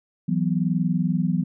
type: chord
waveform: sine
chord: E suspended second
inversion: none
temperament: just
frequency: 164.81 / 185.42 / 247.2 Hz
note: E3 / F#3 / B3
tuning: 0 / +4 / +2 cents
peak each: -23 / -23 / -27 dBFS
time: 0.28-1.44 s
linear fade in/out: 10 ms
effects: none